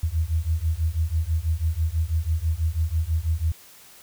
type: beating tone pair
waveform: sine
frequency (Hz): 77.78 / 83.88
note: D#2 / E2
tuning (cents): 0 / +31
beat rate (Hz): 6.1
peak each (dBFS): -24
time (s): 0.03-3.52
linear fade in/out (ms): 5
effects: white hiss -49 dBFS RMS until 4.02 s